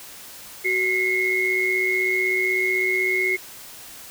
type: tone cluster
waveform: sine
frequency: 374.2 / 2045 / 2161 Hz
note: F#4 / C7 / C#7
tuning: +20 / -40 / -45 cents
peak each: -25 / -26 / -20 dBFS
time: 0.64-3.37 s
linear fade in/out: 20 ms
effects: tanh soft clip ceiling -11 dBFS + white hiss -41 dBFS RMS until 4.1 s